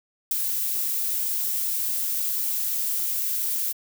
violet noise with ADSR envelope, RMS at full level -21 dBFS, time 0.31-3.73 s, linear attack 5 ms, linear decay 13 ms, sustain -5 dB, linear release 19 ms, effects none

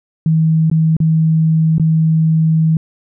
sine tone with dropouts, 160 Hz, D#3, 49 cents sharp, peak -9 dBFS, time 0.26-2.77 s, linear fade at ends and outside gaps 2 ms, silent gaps 0.7-0.714 / 0.967-1.002 / 1.782-1.797 s, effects none

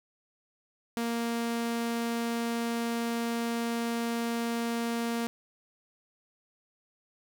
sawtooth tone, 233.1 Hz, A#3, in tune, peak -25 dBFS, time 0.97-5.27 s, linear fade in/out 0 ms, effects none

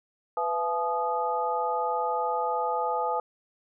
sine tone cluster, 498.5 / 678 / 855 / 1234 Hz, B4 / E5 / A5 / D#6, +16 / +49 / -50 / -15 cents, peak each -31 / -33 / -28 / -32 dBFS, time 0.37-3.2 s, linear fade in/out 2 ms, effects none

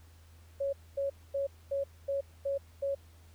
sine tone bursts, 554.4 Hz, C#5, in tune, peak -29 dBFS, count 7, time 0.6-2.95 s, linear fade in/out 10 ms, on 130 ms, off 240 ms, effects added 82 Hz sine -54 dBFS peak until 3.34 s + pink hiss -64 dBFS RMS until 3.34 s

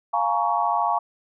sine chord, Bb minor seventh, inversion second, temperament just, 699.2 / 839.1 / 932.3 / 1118.8 Hz, F5 / Ab5 / Bb5 / Db6, +2 / +18 / 0 / +16 cents, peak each -25 dBFS, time 0.13-0.99 s, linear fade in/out 10 ms, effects none

